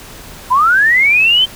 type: linear sweep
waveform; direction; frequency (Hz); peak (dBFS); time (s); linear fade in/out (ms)
sine; up; 957 to 3136; -7; 0.5-1.46; 20
effects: pink hiss -34 dBFS RMS until 1.55 s